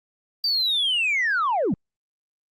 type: linear sweep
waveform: sine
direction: down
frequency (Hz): 4699 to 146.83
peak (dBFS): -18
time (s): 0.44-1.74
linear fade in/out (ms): 2
effects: tanh soft clip ceiling -17 dBFS + Opus 32 kbps